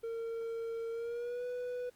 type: tone with pitch glide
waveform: triangle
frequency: 457.9 to 493.6 Hz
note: A#4 to B4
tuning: -31 to -1 cents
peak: -34 dBFS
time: 0.03-1.9 s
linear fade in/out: 10 ms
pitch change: +130 cents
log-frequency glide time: 0.91-1.45 s
effects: pink hiss -67 dBFS RMS until 1.95 s + Opus 24 kbps